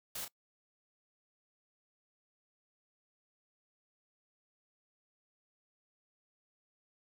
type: noise with echo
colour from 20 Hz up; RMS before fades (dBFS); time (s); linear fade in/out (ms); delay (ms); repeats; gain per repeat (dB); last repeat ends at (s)
white; -41; 0.15-0.25; 5; 31; 1; -7; 0.281
effects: noise-tail reverb RT60 0.1 s tail -22 dB re dry